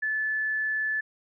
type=tone; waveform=sine; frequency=1737 Hz; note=A6; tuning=23 cents flat; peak=-25 dBFS; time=0.02-1.01 s; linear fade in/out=10 ms; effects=none